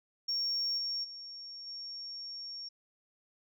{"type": "tone with level steps", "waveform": "sine", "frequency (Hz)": 5520, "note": "F8", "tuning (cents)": -21, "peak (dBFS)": [-29, -32, -43, -40], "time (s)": [0.28, 2.69], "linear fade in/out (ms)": 10, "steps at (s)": [0.77, 1.03, 1.66], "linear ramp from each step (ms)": 20, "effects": ["tanh soft clip ceiling -26 dBFS"]}